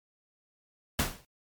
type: noise with exponential decay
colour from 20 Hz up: pink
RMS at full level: -23 dBFS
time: 0.99-1.25 s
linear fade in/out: 2 ms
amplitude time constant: 55 ms
effects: MP3 96 kbps